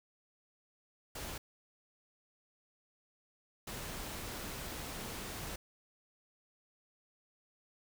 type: noise bursts at uneven times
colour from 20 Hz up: pink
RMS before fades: -43 dBFS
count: 2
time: 1.15-1.38 / 3.67-5.56 s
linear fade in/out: 5 ms
effects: none